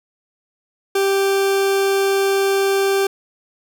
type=tone; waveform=40% pulse; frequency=392 Hz; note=G4; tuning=in tune; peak=-14 dBFS; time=0.95-3.07 s; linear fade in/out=5 ms; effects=none